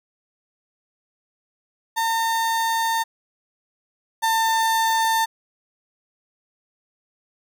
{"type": "tone pair in turn", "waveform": "35% pulse", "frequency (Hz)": [908, 897.6], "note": ["A#5", "A5"], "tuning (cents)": [-46, 34], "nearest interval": "unison", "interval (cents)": 20, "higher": "first", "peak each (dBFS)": [-18, -16], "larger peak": "second", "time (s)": [[1.96, 3.04], [4.22, 5.26]], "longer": "first", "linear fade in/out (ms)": 20, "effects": []}